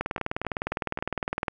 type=two click trains; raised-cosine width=0.5 ms; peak=-24 / -12 dBFS; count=4 / 30; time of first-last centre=0.18-0.989 / 0.01-1.482 s; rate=3.71 / 19.7 Hz; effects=none